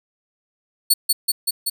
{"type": "tone with echo", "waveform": "15% pulse", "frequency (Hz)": 4420, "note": "C#8", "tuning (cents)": -6, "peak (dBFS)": -5, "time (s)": [0.9, 0.94], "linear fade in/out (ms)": 10, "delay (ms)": 190, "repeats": 4, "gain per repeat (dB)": -2, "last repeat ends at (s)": 1.7, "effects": []}